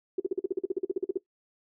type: tone bursts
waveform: sine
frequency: 372.8 Hz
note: F#4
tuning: 13 cents sharp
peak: -23 dBFS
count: 16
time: 0.18-1.175 s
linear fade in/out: 5 ms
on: 20 ms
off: 45 ms
effects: noise-tail reverb RT60 0.1 s tail -17 dB re dry